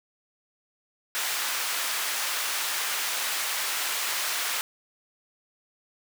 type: high-pass noise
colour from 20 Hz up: pink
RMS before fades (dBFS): -29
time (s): 1.15-4.61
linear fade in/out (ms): 0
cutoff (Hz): 1200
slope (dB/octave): 12
effects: none